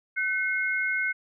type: tone pair together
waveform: sine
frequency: 1516 / 2156 Hz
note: F#6 / C#7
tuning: +42 / -49 cents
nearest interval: tritone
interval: 609 cents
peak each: -27 dBFS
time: 0.16-1.13 s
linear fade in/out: 20 ms
effects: none